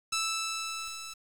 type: tone with level ramp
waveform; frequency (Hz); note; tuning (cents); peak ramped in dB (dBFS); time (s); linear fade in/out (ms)
10% pulse; 1318.5; E6; 0; -19 to -32; 0.12-1.14; 10
effects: low-pass 12000 Hz 12 dB/octave + 8-bit